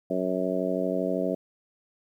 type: harmonic tone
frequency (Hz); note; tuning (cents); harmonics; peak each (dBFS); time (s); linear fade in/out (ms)
92.6; F#2; +2; 2 / 3 / 4 / 5 / 6 / 7; -32 / -31 / -33 / -33 / -31 / -31; 0.1-1.35; 5
effects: 10-bit